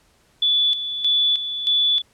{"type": "tone with tremolo", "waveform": "sine", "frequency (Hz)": 3455, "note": "A7", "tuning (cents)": -32, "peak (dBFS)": -15, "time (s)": [0.42, 2.02], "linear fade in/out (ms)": 5, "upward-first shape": "square", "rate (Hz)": 1.6, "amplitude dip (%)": 65, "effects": ["pink hiss -59 dBFS RMS until 2.13 s", "low-pass 11000 Hz 12 dB/octave"]}